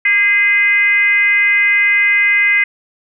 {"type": "tone with frequency modulation", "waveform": "sine", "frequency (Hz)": 2059, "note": "C7", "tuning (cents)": -28, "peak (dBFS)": -9, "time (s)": [0.05, 2.64], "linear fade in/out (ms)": 5, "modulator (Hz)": 431, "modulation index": 0.67, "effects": []}